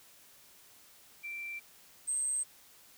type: tone pair in turn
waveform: sine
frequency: 2349 / 8291 Hz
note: D7 / C9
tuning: 0 / -17 cents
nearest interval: octave + minor seventh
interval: 2183 cents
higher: second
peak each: -38 / -30 dBFS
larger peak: second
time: 1.23-1.6 / 2.07-2.44 s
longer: neither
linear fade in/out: 20 ms
effects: white hiss -59 dBFS RMS until 2.97 s